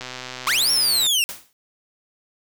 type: click train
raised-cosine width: 0.2 ms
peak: -15 dBFS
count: 135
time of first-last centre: 0.01-1.065 s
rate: 127 Hz
type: linear two-way sweep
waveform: sawtooth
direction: up then down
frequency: 986 to 5588 to 2649 Hz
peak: -14 dBFS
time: 0.47-1.24 s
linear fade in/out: 0 ms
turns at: 0.71 s
type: noise with exponential decay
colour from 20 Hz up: white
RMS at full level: -29 dBFS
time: 1.29-1.53 s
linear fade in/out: 0 ms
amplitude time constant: 52 ms
effects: none